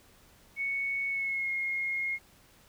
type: tone with pitch glide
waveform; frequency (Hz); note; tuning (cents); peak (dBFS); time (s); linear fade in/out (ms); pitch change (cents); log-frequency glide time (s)
sine; 2217 to 2148; C#7 to C7; 0 to +45; -29; 0.56-2.19; 50; -55; 1.08-1.51
effects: pink hiss -60 dBFS RMS until 2.68 s